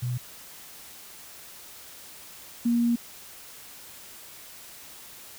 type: tone pair in turn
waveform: sine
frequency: 123.47 / 236.3 Hz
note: B2 / A#3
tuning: 0 / +24 cents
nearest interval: major seventh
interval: 1124 cents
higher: second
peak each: -26 / -20 dBFS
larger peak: second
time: 0.02-0.18 / 2.65-2.96 s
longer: second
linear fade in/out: 10 ms
effects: white hiss -46 dBFS RMS until 5.38 s

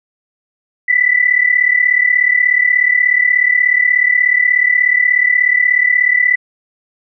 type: tone pair together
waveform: sine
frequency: 1964.4 / 2001 Hz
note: B6 / B6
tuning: -10 / +22 cents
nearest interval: unison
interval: 32 cents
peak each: -12 dBFS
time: 0.88-6.36 s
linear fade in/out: 10 ms
effects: none

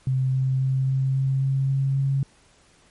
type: tone with pitch steps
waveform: sine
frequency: 130.81 / 131.64 / 132.48 / 133.33 / 134.18 / 135.03 / 135.89 / 136.76 Hz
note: C3 / C3 / C3 / C3 / C3 / C#3 / C#3 / C#3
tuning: 0 / +11 / +22 / +33 / +44 / -45 / -34 / -23 cents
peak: -19 dBFS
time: 0.07-2.23 s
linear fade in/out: 2 ms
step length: 270 ms
effects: pink hiss -57 dBFS RMS until 2.9 s + MP3 48 kbps

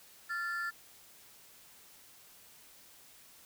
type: ring-modulated tone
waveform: triangle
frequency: 1568 Hz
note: G6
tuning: in tune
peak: -29 dBFS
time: 0.29-0.71 s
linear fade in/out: 20 ms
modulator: 186 Hz
effects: white hiss -58 dBFS RMS until 3.45 s

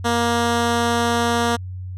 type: tone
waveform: 10% pulse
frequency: 235.4 Hz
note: A#3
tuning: 17 cents sharp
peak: -9 dBFS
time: 0.04-1.57 s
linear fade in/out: 20 ms
effects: added 92 Hz sine -28 dBFS peak until 1.97 s + low-pass 10000 Hz 12 dB/octave

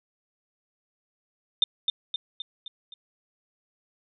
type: tone with echo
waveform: sine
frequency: 3600 Hz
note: A7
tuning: 39 cents sharp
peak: -16 dBFS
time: 1.62-1.64 s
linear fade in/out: 2 ms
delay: 260 ms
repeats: 5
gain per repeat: -5 dB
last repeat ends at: 2.94 s
effects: none

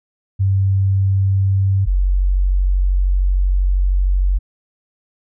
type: tone pair in turn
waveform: sine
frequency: 97 / 46.47 Hz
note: G2 / F#1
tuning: -18 / +8 cents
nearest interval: octave + minor second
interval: 1274 cents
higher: first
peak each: -12 / -12 dBFS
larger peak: neither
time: 0.39-1.86 / 1.86-4.39 s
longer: second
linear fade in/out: 20 ms
effects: none

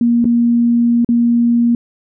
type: tone with dropouts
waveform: sine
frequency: 236.4 Hz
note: A#3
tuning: 24 cents sharp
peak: -9 dBFS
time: 0.01-1.75 s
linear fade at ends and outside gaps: 2 ms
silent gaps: 0.244-0.253 / 1.047-1.089 s
effects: none

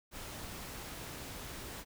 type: noise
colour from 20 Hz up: pink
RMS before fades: -45 dBFS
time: 0.11-1.85 s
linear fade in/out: 50 ms
effects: none

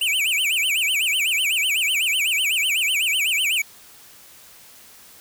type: tone with vibrato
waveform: square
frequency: 2644 Hz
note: E7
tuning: 5 cents sharp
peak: -19 dBFS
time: 0.01-3.62 s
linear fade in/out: 5 ms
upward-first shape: sine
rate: 8 Hz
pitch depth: 280 cents each way
effects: white hiss -47 dBFS RMS until 5.2 s

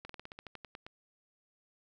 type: slowing click train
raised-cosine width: 0.3 ms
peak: -29 dBFS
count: 12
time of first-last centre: 0.05-0.865 s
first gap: 44 ms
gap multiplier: 1.1
effects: none

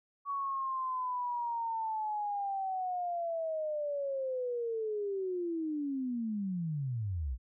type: linear sweep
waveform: sine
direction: down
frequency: 1129 to 55 Hz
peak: -32 dBFS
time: 0.25-7.38 s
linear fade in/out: 50 ms
effects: none

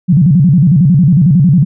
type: tone with vibrato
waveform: sine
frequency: 158.4 Hz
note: D#3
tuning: 31 cents sharp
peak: -4 dBFS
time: 0.08-1.65 s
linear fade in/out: 20 ms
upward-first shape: square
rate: 11 Hz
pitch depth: 230 cents each way
effects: none

